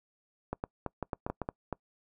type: clicks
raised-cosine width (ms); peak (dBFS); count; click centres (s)
1; -19; 10; 0.53 / 0.639 / 0.863 / 1.027 / 1.132 / 1.265 / 1.3 / 1.417 / 1.489 / 1.727
effects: noise-tail reverb RT60 0.1 s tail -25 dB re dry